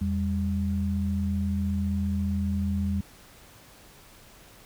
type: tone pair together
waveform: sine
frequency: 83.8 / 198.4 Hz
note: E2 / G3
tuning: +29 / +21 cents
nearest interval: octave + minor third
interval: 1492 cents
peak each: -27 dBFS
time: 0.01-3.01 s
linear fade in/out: 5 ms
effects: pink hiss -52 dBFS RMS until 4.65 s